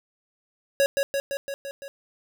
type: tone with echo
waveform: square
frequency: 554.4 Hz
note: C#5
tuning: in tune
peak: -18 dBFS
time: 0.8-0.86 s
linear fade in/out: 0 ms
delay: 170 ms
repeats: 6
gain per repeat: -3 dB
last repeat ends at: 1.88 s
effects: none